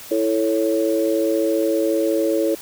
sine chord, A major, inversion second, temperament equal, 329.6 / 440 / 554.4 Hz, E4 / A4 / C#5, 0 / 0 / 0 cents, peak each -20 / -22 / -21 dBFS, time 0.11-2.55 s, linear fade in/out 5 ms, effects white hiss -38 dBFS RMS until 2.61 s

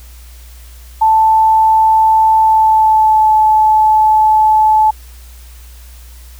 sine tone with pitch glide, 880 to 865.4 Hz, A5 to A5, 0 to -29 cents, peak -6 dBFS, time 1.01-4.91 s, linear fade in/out 10 ms, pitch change -29 cents, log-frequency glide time 2.39-3.34 s, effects added 60 Hz sine -33 dBFS peak until 6.39 s + white hiss -43 dBFS RMS until 6.39 s

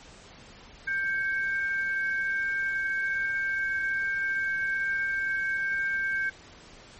sine tone pair together, 1574.7 / 2217 Hz, G6 / C#7, +7 / 0 cents, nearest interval tritone, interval 593 cents, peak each -26 / -35 dBFS, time 0.87-6.3 s, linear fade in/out 10 ms, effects pink hiss -50 dBFS RMS until 6.99 s + MP3 32 kbps

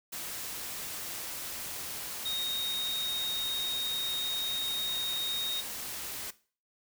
sine tone in noise, 3729 Hz, A#7, in tune, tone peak -30 dBFS, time 2.25-5.61 s, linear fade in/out 10 ms, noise white, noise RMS -39 dBFS, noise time 0.12-6.31 s, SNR +6 dB, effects noise-tail reverb RT60 0.4 s tail -18 dB re dry

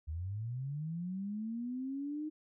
sine linear sweep, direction up, 73.42 to 311.1 Hz, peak -36 dBFS, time 0.07-2.3 s, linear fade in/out 20 ms, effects none

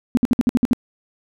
sine tone bursts, 242.9 Hz, B3, 29 cents flat, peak -11 dBFS, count 8, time 0.15-0.732 s, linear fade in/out 0 ms, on 22 ms, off 58 ms, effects none

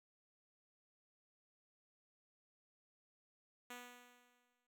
5% pulse tone with exponential decay, 245.1 Hz, B3, 13 cents flat, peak -36 dBFS, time 3.7-4.67 s, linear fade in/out 5 ms, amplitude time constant 210 ms, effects none

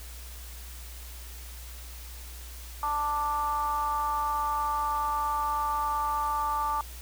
triangle ring-modulated tone, 145.5 Hz, D3, 16 cents flat, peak -21 dBFS, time 2.83-6.81 s, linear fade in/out 2 ms, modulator 1030 Hz, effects added 60 Hz sine -41 dBFS peak until 7.01 s + white hiss -47 dBFS RMS until 7.01 s

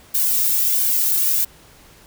violet noise with flanger, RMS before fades -18 dBFS, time 0.14-1.45 s, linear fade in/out 10 ms, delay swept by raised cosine 1.5 to 2.06 ms, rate 1.5 Hz, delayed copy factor -0.65, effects pink hiss -48 dBFS RMS until 2.06 s

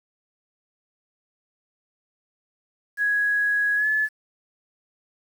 sine tone with pitch glide, 1666 to 1722.8 Hz, G#6 to A6, +5 to -37 cents, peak -19 dBFS, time 2.97-4.09 s, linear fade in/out 50 ms, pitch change +58 cents, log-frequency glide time 3.76-3.87 s, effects 8-bit

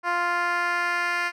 10% pulse tone with band-pass filter sweep, 349.2 Hz, F4, in tune, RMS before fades -25 dBFS, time 0.03-1.32 s, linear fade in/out 50 ms, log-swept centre 1100 to 2100 Hz, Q 1.2, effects none

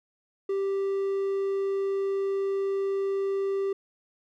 triangle tone, 392 Hz, G4, in tune, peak -23 dBFS, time 0.49-3.73 s, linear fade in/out 5 ms, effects none

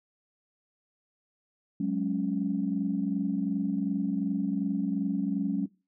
sine chord, F# suspended second, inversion none, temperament equal, 185 / 207.7 / 277.2 Hz, F#3 / G#3 / C#4, 0 / 0 / 0 cents, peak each -30 dBFS, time 1.8-5.66 s, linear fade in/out 5 ms, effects noise-tail reverb RT60 0.3 s tail -21 dB re dry + tanh soft clip ceiling -16 dBFS

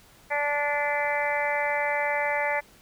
harmonic tone, 291 Hz, D4, 16 cents flat, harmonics 2 / 3 / 4 / 5 / 6 / 7 / 8, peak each -29 / -29 / -40 / -38 / -32 / -29 / -35 dBFS, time 0.3-2.61 s, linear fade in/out 20 ms, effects pink hiss -55 dBFS RMS until 2.81 s

